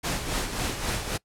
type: noise with tremolo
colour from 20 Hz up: pink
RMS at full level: -27 dBFS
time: 0.03-1.18 s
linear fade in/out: 20 ms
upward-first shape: sine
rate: 3.7 Hz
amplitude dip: 55%
effects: noise-tail reverb RT60 0.1 s tail -23 dB re dry + low-pass 11000 Hz 12 dB/octave